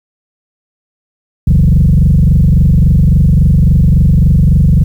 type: tone with frequency modulation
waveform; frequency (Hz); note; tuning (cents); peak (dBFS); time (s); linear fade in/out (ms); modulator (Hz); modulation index
sine; 106.6; G#2; +46; -3; 1.47-4.84; 5; 23.6; 2.9
effects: tanh soft clip ceiling 0 dBFS + 7-bit